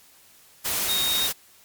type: tone in noise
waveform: sine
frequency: 3729 Hz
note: A#7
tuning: in tune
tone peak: -23 dBFS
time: 0.88-1.28 s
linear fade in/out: 20 ms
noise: white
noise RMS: -26 dBFS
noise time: 0.64-1.33 s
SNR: 0 dB
effects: white hiss -54 dBFS RMS until 1.64 s + MP3 96 kbps